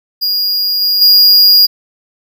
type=tone with level steps; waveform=square; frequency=4853 Hz; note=D#8; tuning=44 cents flat; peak=-12 / -10 / -4 dBFS; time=0.21-1.67 s; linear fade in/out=20 ms; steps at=0.81 / 1.01 s; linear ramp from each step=10 ms; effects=none